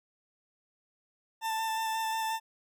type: tone with vibrato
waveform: 40% pulse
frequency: 889 Hz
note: A5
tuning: 18 cents sharp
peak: -29 dBFS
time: 1.41-2.4 s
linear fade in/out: 50 ms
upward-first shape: square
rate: 5.6 Hz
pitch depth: 10 cents each way
effects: none